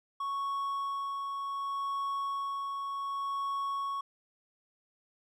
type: tone with tremolo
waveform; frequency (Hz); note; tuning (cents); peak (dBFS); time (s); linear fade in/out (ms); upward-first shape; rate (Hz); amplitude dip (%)
triangle; 1108.7; C#6; 0; -29; 0.2-4.01; 5; sine; 0.67; 30
effects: none